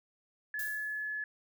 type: tone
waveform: sine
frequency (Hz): 1711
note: A6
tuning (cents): -49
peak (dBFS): -34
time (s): 0.54-1.24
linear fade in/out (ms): 2
type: noise with exponential decay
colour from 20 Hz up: violet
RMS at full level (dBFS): -39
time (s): 0.59-1.19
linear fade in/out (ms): 2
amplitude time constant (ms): 130
effects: none